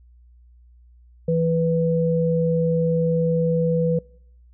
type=tone pair together; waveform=sine; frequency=164.82 / 493.9 Hz; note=E3 / B4; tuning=0 / 0 cents; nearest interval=octave + perfect fifth; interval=1900 cents; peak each=-20 dBFS; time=1.28-3.99 s; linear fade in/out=5 ms; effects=noise-tail reverb RT60 0.7 s tail -25 dB re dry + added 60 Hz sine -48 dBFS peak until 4.53 s